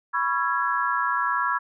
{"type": "chord", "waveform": "sine", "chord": "C# minor seventh", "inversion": "third", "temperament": "equal with one note detuned", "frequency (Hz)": [987.8, 1108.7, 1350.9, 1661.2], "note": ["B5", "C#6", "E6", "G#6"], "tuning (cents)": [0, 0, 42, 0], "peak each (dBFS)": -27, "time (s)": [0.13, 1.59], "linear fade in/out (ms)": 20, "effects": []}